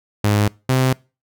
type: tone pair in turn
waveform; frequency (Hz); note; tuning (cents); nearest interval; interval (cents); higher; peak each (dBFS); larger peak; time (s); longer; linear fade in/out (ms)
sawtooth; 103.9 / 129.84; G#2 / C3; +1 / -13; major third; 386; second; -10; neither; 0.24-0.48 / 0.69-0.93; neither; 5
effects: noise-tail reverb RT60 0.3 s tail -24 dB re dry